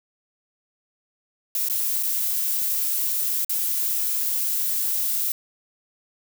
violet noise with dropouts, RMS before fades -24 dBFS, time 1.55-5.32 s, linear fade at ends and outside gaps 1 ms, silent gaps 1.686-1.698 / 2.028-2.033 / 3.447-3.495 s, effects none

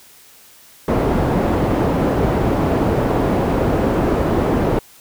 white low-pass noise, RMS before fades -17 dBFS, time 0.88-4.79 s, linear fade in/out 2 ms, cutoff 500 Hz, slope 12 dB/octave, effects white hiss -46 dBFS RMS until 5 s

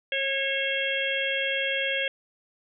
harmonic tone with a mistuned harmonic, 543 Hz, C#5, 36 cents flat, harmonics 1 / 3 / 4 / 5 / 6, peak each -31 / -31 / -31 / -31 / -31 dBFS, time 0.12-2.08 s, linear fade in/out 2 ms, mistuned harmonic 3, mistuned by +17 cents, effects none

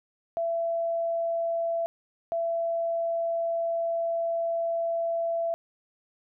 sine tone bursts at uneven times, 670 Hz, E5, 28 cents sharp, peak -25 dBFS, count 2, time 0.37-1.86 / 2.32-5.54 s, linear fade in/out 0 ms, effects none

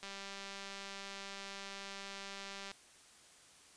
click train, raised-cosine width 0.2 ms, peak -29 dBFS, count 530, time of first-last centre 0.03-2.715 s, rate 197 Hz, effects white hiss -61 dBFS RMS until 3.76 s + resampled to 22050 Hz

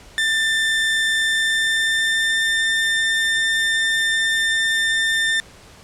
30% pulse tone with pitch glide, 1784 to 1797.4 Hz, A6 to A6, +23 to +36 cents, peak -14 dBFS, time 0.18-5.4 s, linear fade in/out 0 ms, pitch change +13 cents, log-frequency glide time 1.16-2.52 s, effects pink hiss -45 dBFS RMS until 5.83 s + low-pass 9000 Hz 12 dB/octave

